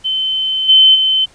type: tone with level steps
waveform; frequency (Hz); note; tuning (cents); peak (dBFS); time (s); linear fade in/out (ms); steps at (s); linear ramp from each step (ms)
sine; 3070; G7; -37; -14 / -4 / -10; 0.04-1.26; 20; 0.68 / 0.94; 20
effects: pink hiss -47 dBFS RMS until 1.34 s + resampled to 22050 Hz